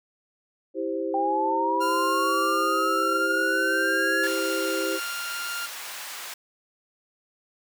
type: chord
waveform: sine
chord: C major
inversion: first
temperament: just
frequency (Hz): 327 / 392.4 / 523.3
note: E4 / G4 / C5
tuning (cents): -14 / +2 / 0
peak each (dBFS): -30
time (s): 0.74-5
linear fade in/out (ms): 50
type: linear sweep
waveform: sine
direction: up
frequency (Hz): 784 to 1700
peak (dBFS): -23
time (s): 1.14-4.27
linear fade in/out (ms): 2
type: tone with tremolo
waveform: sawtooth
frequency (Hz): 1396.9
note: F6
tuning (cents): 0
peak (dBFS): -24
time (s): 1.8-5.67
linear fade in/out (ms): 20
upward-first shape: triangle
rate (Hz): 0.5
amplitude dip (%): 35
type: high-pass noise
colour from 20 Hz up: pink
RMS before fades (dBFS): -37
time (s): 4.23-6.34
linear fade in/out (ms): 5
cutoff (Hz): 1100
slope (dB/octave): 12
effects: none